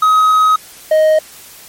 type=tone pair in turn; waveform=triangle; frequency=1266 / 624.3 Hz; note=D#6 / D#5; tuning=+30 / +6 cents; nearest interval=octave; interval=1224 cents; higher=first; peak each=-5 dBFS; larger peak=neither; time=0.02-0.56 / 0.91-1.19 s; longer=first; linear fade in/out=5 ms; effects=white hiss -37 dBFS RMS until 1.68 s + MP3 64 kbps